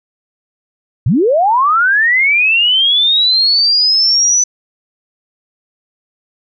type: linear sweep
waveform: sine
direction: up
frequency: 92.5 to 6030 Hz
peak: -8 dBFS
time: 1.06-4.44 s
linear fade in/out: 5 ms
effects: none